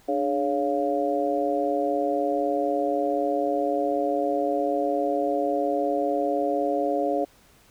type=harmonic tone with a mistuned harmonic; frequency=139.8 Hz; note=C#3; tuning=15 cents sharp; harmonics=2 / 3 / 4 / 5; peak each=-28 / -29 / -26 / -27 dBFS; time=0.08-7.25 s; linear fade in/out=10 ms; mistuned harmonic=2; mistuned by=+96 cents; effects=pink hiss -57 dBFS RMS until 7.7 s